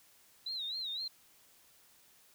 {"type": "tone with vibrato", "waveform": "sine", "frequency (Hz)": 3922, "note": "B7", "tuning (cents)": -13, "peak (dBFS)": -36, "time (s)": [0.46, 1.08], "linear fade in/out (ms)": 5, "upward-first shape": "sine", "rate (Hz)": 3.9, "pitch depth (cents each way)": 130, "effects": ["white hiss -64 dBFS RMS until 2.34 s"]}